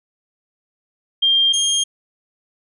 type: tone pair in turn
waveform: sine / 25% pulse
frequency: 3195 / 3221 Hz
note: G7 / G7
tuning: +32 / +46 cents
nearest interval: unison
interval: 14 cents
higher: second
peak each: -12 dBFS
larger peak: neither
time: 1.22-1.53 / 1.53-1.84 s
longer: neither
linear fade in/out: 10 ms
effects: resampled to 24000 Hz